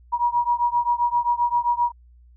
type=beating tone pair; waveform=sine; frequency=955 / 962.6 Hz; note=A#5 / B5; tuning=+42 / -45 cents; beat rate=7.6 Hz; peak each=-21 / -22 dBFS; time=0.12-1.92 s; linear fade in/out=20 ms; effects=added 60 Hz sine -48 dBFS peak until 2.36 s